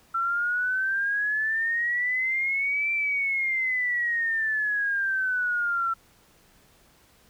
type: exponential two-way sweep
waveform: sine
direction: up then down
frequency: 1342 to 2352 to 1342 Hz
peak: -23 dBFS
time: 0.14-5.94 s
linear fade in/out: 10 ms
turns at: 2.92 s
effects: pink hiss -59 dBFS RMS until 7.29 s